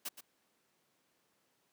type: noise with echo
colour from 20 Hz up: white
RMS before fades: -39 dBFS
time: 0.05-0.09 s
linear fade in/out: 10 ms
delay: 120 ms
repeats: 1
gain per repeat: -11 dB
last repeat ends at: 0.21 s
effects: pink hiss -75 dBFS RMS until 1.72 s + high-pass 200 Hz 12 dB/octave